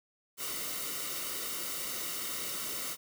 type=noise with comb filter; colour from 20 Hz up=white; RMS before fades=-37 dBFS; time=0.37-2.97 s; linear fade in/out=50 ms; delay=1.2 ms; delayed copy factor=-0.65; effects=none